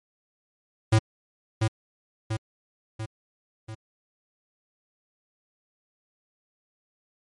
square tone with echo, 110 Hz, A2, in tune, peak -16 dBFS, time 0.92-0.99 s, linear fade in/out 10 ms, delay 690 ms, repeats 4, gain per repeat -5 dB, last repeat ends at 3.75 s, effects MP3 48 kbps

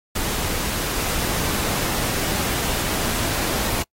pink noise, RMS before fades -24 dBFS, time 0.15-3.83 s, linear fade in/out 10 ms, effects noise-tail reverb RT60 0.1 s tail -26 dB re dry + AAC 48 kbps

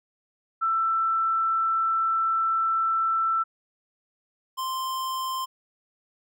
sine / square tone pair in turn, 1332 / 1045.1 Hz, E6 / C6, +18 / -2 cents, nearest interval major third, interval 420 cents, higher first, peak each -21 / -28 dBFS, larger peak first, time 0.61-3.44 / 4.57-5.46 s, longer first, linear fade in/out 20 ms, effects none

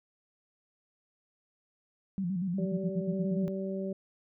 sine tone with vibrato, 183 Hz, F#3, 19 cents flat, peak -29 dBFS, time 2.18-3.48 s, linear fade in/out 0 ms, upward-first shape square, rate 8.4 Hz, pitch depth 94 cents each way
harmonic tone, 192.3 Hz, G3, 33 cents flat, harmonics 1 / 2 / 3, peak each -34 / -37 / -39 dBFS, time 2.58-3.93 s, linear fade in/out 5 ms
effects none

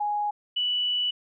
sine tone pair in turn, 830.6 / 2960 Hz, G#5 / F#7, 0 / 0 cents, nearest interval octave + minor seventh, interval 2200 cents, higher second, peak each -24 / -23 dBFS, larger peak second, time 0-0.31 / 0.56-1.11 s, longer second, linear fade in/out 10 ms, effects none

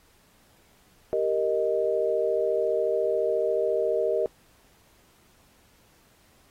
sine chord, Eb major, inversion first, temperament equal, 392 / 466.2 / 622.3 Hz, G4 / Bb4 / Eb5, 0 / 0 / 0 cents, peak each -28 / -26 / -26 dBFS, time 1.13-4.26 s, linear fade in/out 0 ms, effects pink hiss -61 dBFS RMS until 6.5 s + AAC 48 kbps

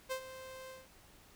sawtooth tone with ADSR envelope, 522 Hz, C5, 4 cents flat, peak -30 dBFS, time 0.09-0.88 s, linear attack 27 ms, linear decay 82 ms, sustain -13 dB, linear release 180 ms, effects pink hiss -61 dBFS RMS until 1.35 s

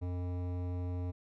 sine tone with hard clipping, 89.4 Hz, F2, 41 cents sharp, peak -36 dBFS, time 0.01-1.12 s, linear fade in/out 20 ms, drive 15 dB, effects none

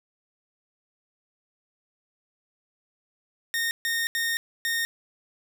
sawtooth tone bursts at uneven times, 1842 Hz, A#6, 21 cents flat, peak -21 dBFS, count 4, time 3.54-3.71 / 3.85-4.07 / 4.15-4.37 / 4.65-4.85 s, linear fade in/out 0 ms, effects none

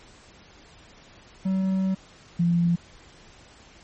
triangle / sine tone pair in turn, 190 / 171.49 Hz, F#3 / F3, +46 / -31 cents, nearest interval major second, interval 177 cents, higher first, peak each -19 / -18 dBFS, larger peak second, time 1.45-1.95 / 2.39-2.76 s, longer first, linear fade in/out 10 ms, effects pink hiss -51 dBFS RMS until 3.83 s + MP3 32 kbps

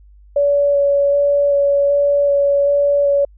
sine tone with vibrato, 568 Hz, C#5, 42 cents sharp, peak -11 dBFS, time 0.36-3.25 s, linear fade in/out 5 ms, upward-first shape square, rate 1.3 Hz, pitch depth 9 cents each way, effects added 50 Hz sine -42 dBFS peak until 3.37 s

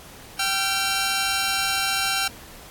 10% pulse tone pair together, 779 / 1368.4 Hz, G5 / F6, -11 / -36 cents, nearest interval minor seventh, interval 975 cents, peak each -16 dBFS, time 0.39-2.28 s, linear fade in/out 5 ms, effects pink hiss -44 dBFS RMS until 2.7 s + AAC 64 kbps

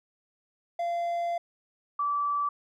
triangle / sine tone pair in turn, 688 / 1157.1 Hz, F5 / D6, -26 / -26 cents, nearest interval major sixth, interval 900 cents, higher second, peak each -25 dBFS, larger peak neither, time 0.79-1.38 / 1.99-2.49 s, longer first, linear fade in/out 5 ms, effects none

